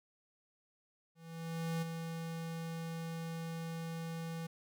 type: tone with ADSR envelope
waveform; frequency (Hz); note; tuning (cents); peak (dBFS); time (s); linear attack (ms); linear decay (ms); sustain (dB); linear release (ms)
square; 164.81; E3; 0; -34; 1.15-4.47; 670; 15; -6; 8
effects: none